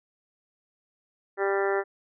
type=harmonic tone; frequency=197 Hz; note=G3; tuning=9 cents sharp; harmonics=2 / 3 / 4 / 5 / 6 / 7 / 8 / 9 / 10; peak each=-25 / -32 / -32 / -38 / -40 / -34 / -41 / -34 / -40 dBFS; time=1.37-1.84 s; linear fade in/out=50 ms; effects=none